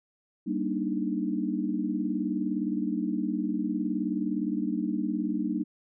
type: chord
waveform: sine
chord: Eb major seventh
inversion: first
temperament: just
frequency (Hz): 194.45 / 233.3 / 291.7 / 311.1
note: G3 / Bb3 / D4 / Eb4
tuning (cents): -14 / +2 / -12 / 0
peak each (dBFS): -32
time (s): 0.46-5.64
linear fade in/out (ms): 20
effects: none